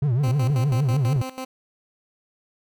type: tone with vibrato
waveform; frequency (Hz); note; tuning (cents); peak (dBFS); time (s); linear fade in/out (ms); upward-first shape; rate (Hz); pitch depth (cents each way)
triangle; 130.81; C3; 0; -16; 0.02-1.22; 5; triangle; 6.5; 280
type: tone with tremolo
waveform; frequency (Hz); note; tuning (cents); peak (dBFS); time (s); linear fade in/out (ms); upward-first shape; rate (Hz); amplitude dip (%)
15% pulse; 260; C4; -11; -23; 0.23-1.45; 10; square; 6.1; 80
type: click train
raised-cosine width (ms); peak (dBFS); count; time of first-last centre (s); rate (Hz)
3; -23; 5; 0.28-1.163; 4.53
effects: none